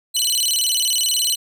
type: tone with vibrato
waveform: 20% pulse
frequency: 3500 Hz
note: A7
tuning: 10 cents flat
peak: -11 dBFS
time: 0.14-1.36 s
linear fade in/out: 20 ms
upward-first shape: square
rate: 19 Hz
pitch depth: 280 cents each way
effects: none